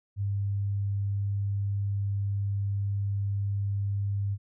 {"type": "tone", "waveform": "sine", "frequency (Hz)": 100.1, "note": "G2", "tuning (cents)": 37, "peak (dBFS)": -26, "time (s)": [0.16, 4.38], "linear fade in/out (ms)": 50, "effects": []}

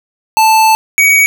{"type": "tone pair in turn", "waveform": "square", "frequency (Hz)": [880, 2256], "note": ["A5", "C#7"], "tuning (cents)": [0, 30], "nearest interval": "octave + major third", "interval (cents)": 1630, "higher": "second", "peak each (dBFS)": -6, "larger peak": "neither", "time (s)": [[0.37, 0.75], [0.98, 1.26]], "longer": "first", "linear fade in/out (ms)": 0, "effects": []}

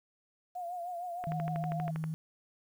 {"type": "tone with vibrato", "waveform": "sine", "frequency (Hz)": 705, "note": "F5", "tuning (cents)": 16, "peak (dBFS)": -36, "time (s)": [0.55, 1.91], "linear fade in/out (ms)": 10, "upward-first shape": "triangle", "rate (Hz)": 6.5, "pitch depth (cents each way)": 72}
{"type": "click train", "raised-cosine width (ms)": 0.5, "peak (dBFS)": -26, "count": 11, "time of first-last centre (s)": [1.24, 2.04], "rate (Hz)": 12.5}
{"type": "tone", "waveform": "sine", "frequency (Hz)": 158.8, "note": "D#3", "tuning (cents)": 36, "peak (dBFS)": -33, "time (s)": [1.27, 2.14], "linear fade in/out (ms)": 0}
{"effects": ["10-bit"]}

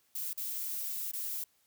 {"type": "noise with dropouts", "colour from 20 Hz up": "violet", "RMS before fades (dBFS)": -37, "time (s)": [0.15, 1.44], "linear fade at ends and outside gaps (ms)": 5, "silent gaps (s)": [[0.333, 0.375], [1.116, 1.133]], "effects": ["white hiss -71 dBFS RMS until 1.66 s"]}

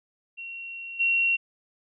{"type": "tone with level steps", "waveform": "sine", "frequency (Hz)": 2737, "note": "F7", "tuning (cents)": -36, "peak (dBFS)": [-35, -20], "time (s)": [0.37, 1.37], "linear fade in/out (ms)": 20, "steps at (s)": 0.99, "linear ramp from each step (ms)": 20, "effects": []}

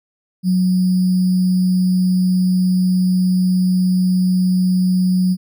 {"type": "tone with sample-and-hold", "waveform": "sine", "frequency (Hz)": 183.4, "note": "F#3", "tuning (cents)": -15, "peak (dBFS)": -12, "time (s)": [0.43, 5.37], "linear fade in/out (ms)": 50, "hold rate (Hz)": 4900, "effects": []}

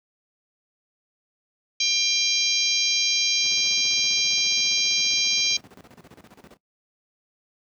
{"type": "harmonic tone", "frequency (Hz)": 796, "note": "G5", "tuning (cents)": 26, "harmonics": [3, 4, 5, 6, 7, 8], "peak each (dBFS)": [-27, -27, -27, -27, -27, -27], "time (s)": [1.8, 5.57], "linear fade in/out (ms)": 5}
{"type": "noise with tremolo", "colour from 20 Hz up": "brown", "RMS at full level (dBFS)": -37, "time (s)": [3.44, 6.57], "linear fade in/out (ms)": 0, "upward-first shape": "square", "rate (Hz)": 15, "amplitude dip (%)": 80}
{"effects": ["noise-tail reverb RT60 0.1 s tail -19 dB re dry", "high-pass 200 Hz 12 dB/octave"]}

